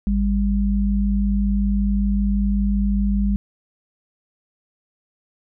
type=tone pair together; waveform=sine; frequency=52.66 / 200.2 Hz; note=G#1 / G3; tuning=+25 / +37 cents; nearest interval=octave + major seventh; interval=2312 cents; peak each=-19 dBFS; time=0.07-3.36 s; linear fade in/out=0 ms; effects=none